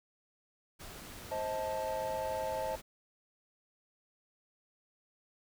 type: noise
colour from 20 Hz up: pink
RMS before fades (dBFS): -48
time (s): 0.79-2.82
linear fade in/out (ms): 20
type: chord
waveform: triangle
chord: A diminished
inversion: first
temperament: just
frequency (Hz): 528 / 633.6 / 880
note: C5 / Eb5 / A5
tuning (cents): +16 / +31 / 0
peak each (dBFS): -36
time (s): 1.31-2.76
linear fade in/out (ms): 10
effects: none